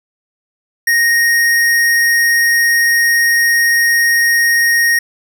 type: tone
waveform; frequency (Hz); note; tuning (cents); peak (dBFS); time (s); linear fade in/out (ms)
square; 1864.7; A#6; 0; -10; 0.87-4.99; 5
effects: none